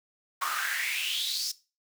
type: noise with high-pass filter sweep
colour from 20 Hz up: pink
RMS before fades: -31 dBFS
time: 0.41-1.52 s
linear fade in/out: 10 ms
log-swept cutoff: 1100 to 5400 Hz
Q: 5.8
effects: noise-tail reverb RT60 0.3 s tail -18 dB re dry